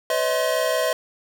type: tone cluster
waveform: square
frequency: 507 / 571 / 637 / 1054 Hz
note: B4 / D5 / D#5 / C6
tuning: +45 / -49 / +41 / +12 cents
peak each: -26 / -30 / -23 / -30 dBFS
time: 0.1-0.93 s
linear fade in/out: 2 ms
effects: none